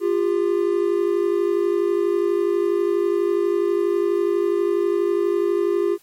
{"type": "tone pair together", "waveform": "triangle", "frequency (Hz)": [349.2, 401.4], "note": ["F4", "G4"], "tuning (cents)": [0, 41], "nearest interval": "major second", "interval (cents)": 241, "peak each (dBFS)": -18, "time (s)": [0, 5.98], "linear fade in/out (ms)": 50, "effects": ["white hiss -55 dBFS RMS until 6.02 s", "MP3 64 kbps"]}